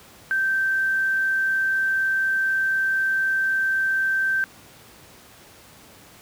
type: tone with quantisation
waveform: sine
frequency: 1559 Hz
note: G6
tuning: 10 cents flat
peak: -19 dBFS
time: 0.31-4.44 s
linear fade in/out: 0 ms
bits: 8
effects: pink hiss -48 dBFS RMS until 6.21 s + high-pass 80 Hz 12 dB/octave